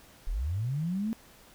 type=linear sweep; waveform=sine; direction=up; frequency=30.2 to 229.6 Hz; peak=-28 dBFS; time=0.27-1.13 s; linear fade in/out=0 ms; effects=pink hiss -56 dBFS RMS until 1.54 s